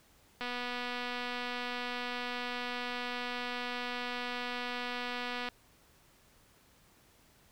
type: click train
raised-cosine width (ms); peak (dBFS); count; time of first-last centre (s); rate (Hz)
0.3; -22; 1245; 0.41-5.488; 245
effects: pink hiss -64 dBFS RMS until 7.51 s